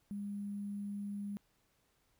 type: tone with sample-and-hold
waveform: sine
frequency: 202.6 Hz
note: G#3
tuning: 43 cents flat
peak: -38 dBFS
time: 0.11-1.37 s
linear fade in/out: 0 ms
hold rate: 11025 Hz
effects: pink hiss -75 dBFS RMS until 2.19 s